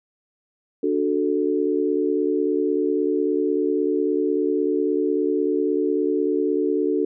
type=chord; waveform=sine; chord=D major; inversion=none; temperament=equal; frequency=293.7 / 370 / 440 Hz; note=D4 / F#4 / A4; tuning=0 / 0 / 0 cents; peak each=-23 dBFS; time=0.83-7.05 s; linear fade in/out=5 ms; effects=none